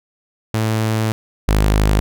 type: tone pair in turn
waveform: sawtooth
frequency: 110 / 51.91 Hz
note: A2 / G#1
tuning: 0 / 0 cents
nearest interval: octave + minor second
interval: 1300 cents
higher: first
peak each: -12 / -8 dBFS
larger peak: second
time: 0.54-1.12 / 1.48-2 s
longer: first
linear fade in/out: 0 ms
effects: none